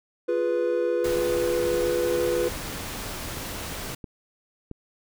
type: chord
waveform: triangle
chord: F diminished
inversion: none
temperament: equal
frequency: 349.2 / 415.3 / 493.9 Hz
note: F4 / Ab4 / Cb5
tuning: 0 / 0 / 0 cents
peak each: -25 / -28 / -22 dBFS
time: 0.28-2.49 s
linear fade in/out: 10 ms
type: noise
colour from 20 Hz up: pink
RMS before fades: -34 dBFS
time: 1.04-3.95 s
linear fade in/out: 5 ms
type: click train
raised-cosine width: 3 ms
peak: -23 dBFS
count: 4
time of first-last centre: 2.7-4.713 s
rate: 1.49 Hz
effects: none